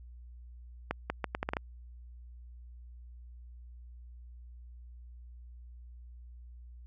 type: accelerating click train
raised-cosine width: 0.5 ms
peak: -16 dBFS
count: 8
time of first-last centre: 0.91-1.569 s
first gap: 190 ms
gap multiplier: 0.75
effects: added 60 Hz sine -47 dBFS peak until 6.86 s